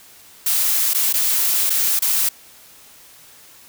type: noise with dropouts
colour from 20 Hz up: blue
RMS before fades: -18 dBFS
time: 0.46-2.29 s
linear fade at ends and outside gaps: 5 ms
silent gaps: 0.935-0.946 / 1.128-1.138 / 1.697-1.702 / 1.993-2.02 s
effects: white hiss -46 dBFS RMS until 3.68 s